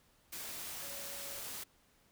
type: tone in noise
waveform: sine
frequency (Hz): 560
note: C#5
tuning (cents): +18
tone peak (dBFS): -53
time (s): 0.82-1.4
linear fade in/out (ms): 10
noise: white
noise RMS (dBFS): -44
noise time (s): 0.32-1.64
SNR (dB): -12
effects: pink hiss -69 dBFS RMS until 2.11 s